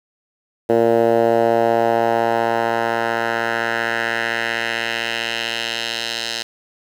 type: tone with band-pass filter sweep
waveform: 10% pulse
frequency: 115.7 Hz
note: A#2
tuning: 13 cents flat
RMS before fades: -19 dBFS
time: 0.69-6.43 s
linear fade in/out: 10 ms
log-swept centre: 470 to 4200 Hz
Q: 1.7
effects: 7-bit